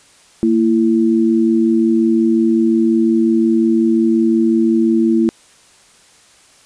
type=tone pair together; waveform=sine; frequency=227.9 / 333.5 Hz; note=A#3 / E4; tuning=-39 / +20 cents; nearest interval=perfect fifth; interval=659 cents; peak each=-13 dBFS; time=0.43-5.29 s; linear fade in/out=0 ms; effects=white hiss -48 dBFS RMS until 6.65 s + resampled to 22050 Hz